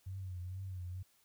sine tone with vibrato, 92.5 Hz, F#2, in tune, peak -40 dBFS, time 0.06-1.03 s, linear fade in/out 10 ms, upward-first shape triangle, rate 2.2 Hz, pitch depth 83 cents each way, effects white hiss -71 dBFS RMS until 1.24 s

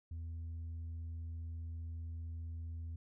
sine tone, 82.41 Hz, E2, in tune, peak -38 dBFS, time 0.11-2.96 s, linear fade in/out 5 ms, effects tanh soft clip ceiling -40 dBFS

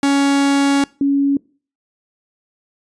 45% pulse / sine tone pair in turn, 279.3 / 279.3 Hz, C#4 / C#4, +13 / +13 cents, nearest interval unison, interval 0 cents, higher neither, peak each -12 dBFS, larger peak neither, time 0.03-0.84 / 1.01-1.37 s, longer first, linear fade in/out 2 ms, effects noise-tail reverb RT60 0.4 s tail -23 dB re dry + resampled to 22050 Hz

